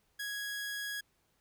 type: tone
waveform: sawtooth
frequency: 1661.2 Hz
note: G#6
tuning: in tune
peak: -33 dBFS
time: 0.19-1.01 s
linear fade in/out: 10 ms
effects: pink hiss -74 dBFS RMS until 1.4 s